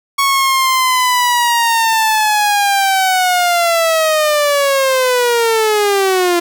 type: linear sweep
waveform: sawtooth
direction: down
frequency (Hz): 1112 to 342.3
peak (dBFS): -7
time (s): 0.18-6.4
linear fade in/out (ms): 10
effects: none